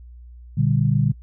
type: chord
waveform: sine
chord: G minor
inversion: first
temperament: equal with one note detuned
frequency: 118.85 / 146.83 / 196 Hz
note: Bb2 / D3 / G3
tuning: +34 / 0 / 0 cents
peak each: -20 / -18 / -24 dBFS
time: 0.57-1.12 s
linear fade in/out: 10 ms
effects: noise-tail reverb RT60 0.1 s tail -21 dB re dry + added 60 Hz sine -39 dBFS peak until 1.22 s